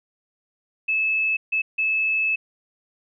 sine tone bursts at uneven times, 2606 Hz, E7, 20 cents flat, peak -19 dBFS, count 3, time 0.88-1.37 / 1.52-1.62 / 1.78-2.36 s, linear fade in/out 10 ms, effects none

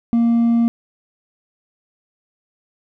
sine tone with hard clipping, 233.1 Hz, A#3, in tune, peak -13 dBFS, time 0.13-0.68 s, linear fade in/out 0 ms, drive 2 dB, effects none

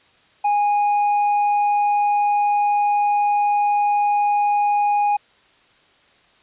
triangle tone with tanh clipping, 824 Hz, G#5, 14 cents flat, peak -16 dBFS, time 0.44-5.17 s, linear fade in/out 10 ms, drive 8 dB, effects white hiss -55 dBFS RMS until 6.42 s + resampled to 8000 Hz

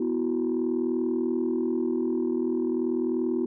sine chord, B suspended fourth, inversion none, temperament equal, 246.9 / 329.6 / 370 Hz, B3 / E4 / F#4, 0 / 0 / 0 cents, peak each -27 dBFS, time 0-3.46 s, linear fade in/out 5 ms, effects tanh soft clip ceiling -18 dBFS

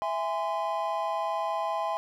triangle chord, E augmented, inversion none, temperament just, 659.3 / 824.1 / 1030.1 Hz, E5 / G#5 / B#5, 0 / -14 / -27 cents, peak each -30 dBFS, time 0.02-1.97 s, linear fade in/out 0 ms, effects none

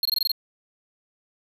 square tone bursts, 4248 Hz, C8, 25 cents sharp, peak -20 dBFS, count 7, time 0.03-0.317 s, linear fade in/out 2 ms, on 23 ms, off 21 ms, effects none

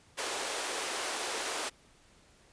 pink high-pass noise, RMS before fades -35 dBFS, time 0.17-1.7 s, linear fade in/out 20 ms, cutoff 380 Hz, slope 24 dB/octave, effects pink hiss -62 dBFS RMS until 2.52 s + resampled to 22050 Hz

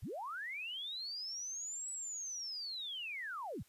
sine linear two-way sweep, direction up then down, 49.66 to 7902 to 49.66 Hz, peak -40 dBFS, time 0.02-3.63 s, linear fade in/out 10 ms, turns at 1.91 s, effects white hiss -69 dBFS RMS until 3.68 s + resampled to 32000 Hz

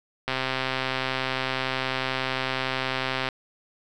click train, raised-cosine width 0.3 ms, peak -10 dBFS, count 395, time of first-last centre 0.28-3.288 s, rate 131 Hz, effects none

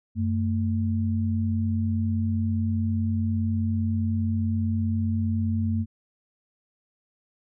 sine tone pair together, 94.1 / 223.8 Hz, F#2 / A3, +30 / +30 cents, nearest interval octave + minor third, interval 1500 cents, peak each -24 / -26 dBFS, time 0.15-5.86 s, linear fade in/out 50 ms, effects none

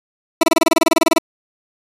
20% pulse tone bursts, 327.7 Hz, E4, 10 cents flat, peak -4 dBFS, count 16, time 0.41-1.184 s, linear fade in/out 5 ms, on 24 ms, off 26 ms, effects resampled to 32000 Hz + 7-bit

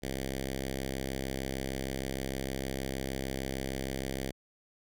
5% pulse tone with notch filter, 66.5 Hz, C2, 29 cents sharp, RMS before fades -36 dBFS, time 0.02-4.32 s, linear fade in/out 20 ms, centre 990 Hz, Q 0.94, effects none

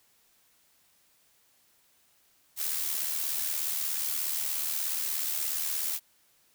blue noise with amplitude modulation, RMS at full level -29 dBFS, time 2.56-6 s, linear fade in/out 50 ms, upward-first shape sine, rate 76.8 Hz, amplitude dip 50%, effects white hiss -66 dBFS RMS until 6.54 s

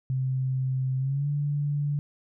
sine tone with pitch glide, 130.81 to 145.14 Hz, C3 to D3, 0 to -20 cents, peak -24 dBFS, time 0.1-1.99 s, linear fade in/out 0 ms, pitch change +180 cents, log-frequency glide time 0.98-1.28 s, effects none

